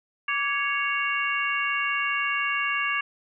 harmonic tone with a mistuned harmonic, 554.4 Hz, C#5, in tune, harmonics 2 / 3 / 4 / 5, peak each -29 / -29 / -29 / -29 dBFS, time 0.28-3.01 s, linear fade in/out 5 ms, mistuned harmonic 2, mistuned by +75 cents, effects none

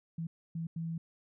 sine tone bursts at uneven times, 164.81 Hz, E3, in tune, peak -34 dBFS, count 3, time 0.18-0.27 / 0.55-0.67 / 0.76-0.98 s, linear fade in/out 5 ms, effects none

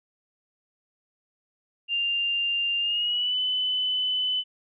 sine tone with pitch glide, 2794 to 3012 Hz, F7 to F#7, 0 to +30 cents, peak -23 dBFS, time 1.88-4.44 s, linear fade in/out 50 ms, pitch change +130 cents, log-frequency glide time 2.79-3.39 s, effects none

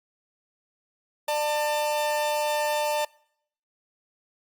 45% pulse tone pair together, 597 / 894.5 Hz, D5 / A5, +28 / +28 cents, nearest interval perfect fifth, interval 700 cents, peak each -26 / -27 dBFS, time 1.28-3.05 s, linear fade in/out 5 ms, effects noise-tail reverb RT60 0.7 s tail -25 dB re dry + Opus 48 kbps

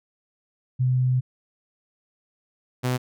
sine / sawtooth tone pair in turn, 127.4 / 126.16 Hz, C3 / B2, -46 / +37 cents, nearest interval unison, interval 17 cents, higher first, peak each -18 dBFS, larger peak neither, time 0.79-1.21 / 2.83-2.98 s, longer first, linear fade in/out 20 ms, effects none

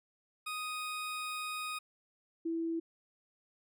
20% pulse / sine tone pair in turn, 1246 / 330 Hz, D#6 / E4, +2 / +2 cents, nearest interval octave + major seventh, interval 2300 cents, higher first, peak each -32 / -32 dBFS, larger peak neither, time 0.46-1.79 / 2.45-2.8 s, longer first, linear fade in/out 10 ms, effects none

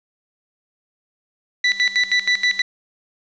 30% pulse tone with tremolo, 1975.5 Hz, B6, in tune, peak -11 dBFS, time 1.64-2.62 s, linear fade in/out 5 ms, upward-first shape square, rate 6.3 Hz, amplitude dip 80%, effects resampled to 16000 Hz + 7-bit

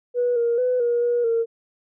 sine tone with pitch steps, 488.1 / 470 / 501 / 476.5 / 480.1 / 459.4 Hz, B4 / A#4 / B4 / A#4 / B4 / A#4, -20 / +14 / +25 / +38 / -49 / -25 cents, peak -17 dBFS, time 0.14-1.46 s, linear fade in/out 50 ms, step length 220 ms, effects tanh soft clip ceiling -13 dBFS

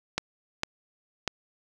clicks, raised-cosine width 0.2 ms, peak -9 dBFS, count 3, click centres 0.18 / 0.634 / 1.277 s, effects none

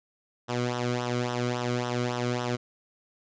sawtooth tone with flanger, 122.5 Hz, B2, 14 cents flat, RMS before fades -29 dBFS, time 0.48-2.57 s, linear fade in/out 20 ms, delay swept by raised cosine 0.43 to 1.16 ms, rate 3.6 Hz, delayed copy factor -0.75, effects resampled to 16000 Hz

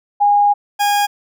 sine / 40% pulse tone pair in turn, 819 / 819 Hz, G#5 / G#5, -24 / -24 cents, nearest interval unison, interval 0 cents, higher neither, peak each -9 / -12 dBFS, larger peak first, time 0.2-0.54 / 0.79-1.07 s, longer first, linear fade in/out 20 ms, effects none

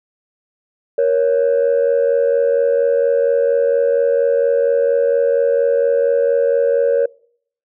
sine tone pair together, 471.3 / 555.6 Hz, A#4 / C#5, +19 / +4 cents, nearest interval minor third, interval 285 cents, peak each -13 dBFS, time 0.98-7.06 s, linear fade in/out 5 ms, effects noise-tail reverb RT60 0.6 s tail -25 dB re dry + tanh soft clip ceiling -8 dBFS

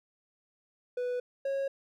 triangle tone pair in turn, 493.9 / 547.4 Hz, B4 / C#5, 0 / -22 cents, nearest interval major second, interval 178 cents, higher second, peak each -28 / -27 dBFS, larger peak second, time 0.97-1.2 / 1.45-1.68 s, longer neither, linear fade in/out 5 ms, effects none

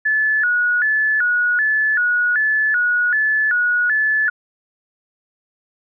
sine tone with vibrato, 1588 Hz, G6, 22 cents sharp, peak -14 dBFS, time 0.05-4.3 s, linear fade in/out 10 ms, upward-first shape square, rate 1.3 Hz, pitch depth 150 cents each way, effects none

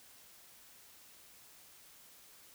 silence, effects white hiss -59 dBFS RMS until 2.54 s

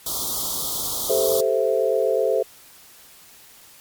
white band-stop noise, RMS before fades -26 dBFS, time 0.06-1.41 s, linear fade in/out 5 ms, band 1300 to 3200 Hz, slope 96 dB/octave
sine chord, A minor seventh, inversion third, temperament equal, 392 / 440 / 523.3 / 659.3 Hz, G4 / A4 / C5 / E5, 0 / 0 / 0 / 0 cents, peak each -25 / -22 / -21 / -25 dBFS, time 1.09-2.43 s, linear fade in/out 10 ms
effects white hiss -48 dBFS RMS until 3.8 s + MP3 96 kbps

